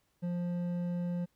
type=tone with hard clipping; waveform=triangle; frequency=175.4 Hz; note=F3; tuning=8 cents sharp; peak=-33 dBFS; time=0.22-1.26 s; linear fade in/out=20 ms; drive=10 dB; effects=pink hiss -75 dBFS RMS until 1.35 s